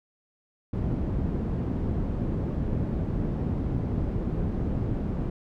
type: low-pass noise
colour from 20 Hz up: white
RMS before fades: -28 dBFS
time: 0.73-5.3 s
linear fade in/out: 5 ms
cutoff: 190 Hz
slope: 12 dB/octave
effects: none